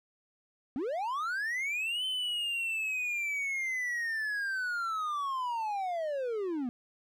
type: linear two-way sweep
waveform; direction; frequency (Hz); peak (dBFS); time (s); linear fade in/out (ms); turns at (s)
triangle; up then down; 233.1 to 3076 to 233.1; -29; 0.76-6.69; 0; 2.05
effects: none